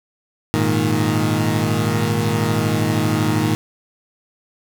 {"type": "chord", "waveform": "20% pulse", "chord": "Ab suspended second", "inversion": "none", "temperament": "equal", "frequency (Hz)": [103.83, 116.54, 155.56], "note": ["Ab2", "Bb2", "Eb3"], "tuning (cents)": [0, 0, 0], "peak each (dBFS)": -16, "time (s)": [0.54, 3.55], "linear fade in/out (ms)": 0, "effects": []}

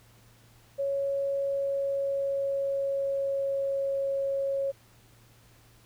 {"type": "tone with pitch glide", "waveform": "sine", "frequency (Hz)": [554.4, 549], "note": ["C#5", "C#5"], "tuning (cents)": [0, -17], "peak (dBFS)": -26, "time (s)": [0.78, 4.72], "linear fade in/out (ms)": 20, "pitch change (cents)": -17, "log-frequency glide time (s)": [1.41, 3.98], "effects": ["added 115 Hz sine -59 dBFS peak until 5.85 s", "pink hiss -60 dBFS RMS until 5.85 s"]}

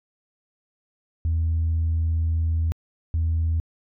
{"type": "tone bursts at uneven times", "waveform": "sine", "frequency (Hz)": 81.5, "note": "E2", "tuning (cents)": -19, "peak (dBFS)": -18, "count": 2, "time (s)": [[1.25, 2.72], [3.14, 3.6]], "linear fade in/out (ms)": 0, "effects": ["tanh soft clip ceiling -17 dBFS"]}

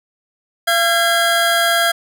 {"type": "tone pair together", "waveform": "25% pulse", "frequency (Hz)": [682, 1625], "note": ["F5", "G#6"], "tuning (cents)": [-41, -38], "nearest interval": "octave + minor third", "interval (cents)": 1503, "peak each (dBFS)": -12, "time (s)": [0.67, 1.92], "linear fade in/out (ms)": 10, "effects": []}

